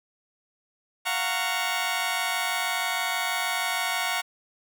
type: chord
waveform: 15% pulse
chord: Gb major seventh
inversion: third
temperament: just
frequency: 693.7 / 740 / 925 / 1110 Hz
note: F5 / Gb5 / Bb5 / Db6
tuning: -12 / 0 / -14 / +2 cents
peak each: -26 / -24 / -25 / -26 dBFS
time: 1.05-4.22 s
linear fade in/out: 20 ms
effects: none